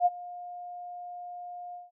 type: tone with ADSR envelope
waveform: sine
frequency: 710 Hz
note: F5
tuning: 28 cents sharp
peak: -17 dBFS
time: 0-1.91 s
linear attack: 58 ms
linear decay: 33 ms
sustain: -21 dB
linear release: 170 ms
effects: none